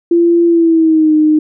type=tone with pitch glide; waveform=sine; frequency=341.1 to 307.4 Hz; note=F4 to D#4; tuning=-41 to -21 cents; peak=-6 dBFS; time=0.11-1.39 s; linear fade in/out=5 ms; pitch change=-180 cents; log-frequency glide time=0.46-1.14 s; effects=none